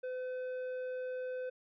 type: tone with tanh clipping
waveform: sine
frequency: 508 Hz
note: B4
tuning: 49 cents sharp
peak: -38 dBFS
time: 0.03-1.5 s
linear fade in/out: 10 ms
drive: 8 dB
effects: none